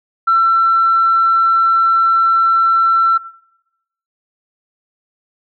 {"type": "tone", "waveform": "sine", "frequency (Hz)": 1345, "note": "E6", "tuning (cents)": 34, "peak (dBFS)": -8, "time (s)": [0.27, 3.18], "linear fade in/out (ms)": 10, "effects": ["noise-tail reverb RT60 0.9 s tail -22 dB re dry", "tanh soft clip ceiling -4 dBFS"]}